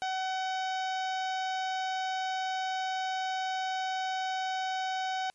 harmonic tone, 754 Hz, F#5, 32 cents sharp, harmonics 1 / 2 / 3 / 4 / 5 / 6 / 7 / 8 / 9, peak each -31 / -39 / -45 / -44 / -45 / -52 / -49 / -54 / -55 dBFS, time 0.02-5.3 s, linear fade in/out 0 ms, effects white hiss -70 dBFS RMS until 5.34 s + resampled to 24000 Hz

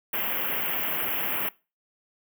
white band-stop noise, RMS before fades -28 dBFS, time 0.13-1.49 s, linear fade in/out 5 ms, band 3200 to 12000 Hz, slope 96 dB/octave, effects noise-tail reverb RT60 0.3 s tail -22 dB re dry + high-pass 150 Hz 12 dB/octave

